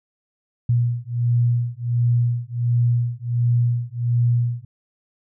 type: beating tone pair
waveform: sine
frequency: 119.2 / 120.6 Hz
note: A#2 / B2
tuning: +39 / -41 cents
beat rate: 1.4 Hz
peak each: -20 dBFS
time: 0.69-4.65 s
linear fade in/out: 5 ms
effects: none